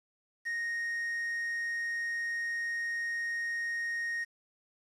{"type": "tone with quantisation", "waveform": "triangle", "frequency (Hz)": 1863, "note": "A#6", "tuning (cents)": -2, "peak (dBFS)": -30, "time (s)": [0.45, 4.25], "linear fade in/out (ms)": 20, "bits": 9, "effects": ["low-pass 10000 Hz 12 dB/octave"]}